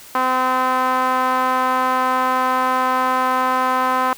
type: tone with band-pass filter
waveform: sawtooth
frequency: 256.8 Hz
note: C4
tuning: 32 cents flat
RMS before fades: -18 dBFS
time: 0.15-4.13 s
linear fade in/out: 0 ms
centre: 1100 Hz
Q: 3
effects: white hiss -41 dBFS RMS until 4.17 s